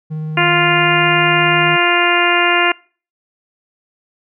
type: tone with vibrato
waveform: triangle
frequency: 155.56 Hz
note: D#3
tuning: in tune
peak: -18 dBFS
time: 0.1-1.77 s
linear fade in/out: 20 ms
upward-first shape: sine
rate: 17 Hz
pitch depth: 10 cents each way
type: harmonic tone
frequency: 349.2 Hz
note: F4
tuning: in tune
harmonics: 1 / 2 / 3 / 4 / 5 / 6 / 7 / 8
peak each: -19 / -19 / -19 / -19 / -19 / -19 / -19 / -19 dBFS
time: 0.37-2.72 s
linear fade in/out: 5 ms
effects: noise-tail reverb RT60 0.4 s tail -25 dB re dry